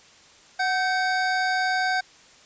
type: tone pair together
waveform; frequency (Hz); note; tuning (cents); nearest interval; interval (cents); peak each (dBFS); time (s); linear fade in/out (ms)
square; 742 / 1549.7; F#5 / G6; +5 / -20; octave + minor second; 1275; -25; 0.59-2.01; 10
effects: white hiss -52 dBFS RMS until 2.45 s + resampled to 16000 Hz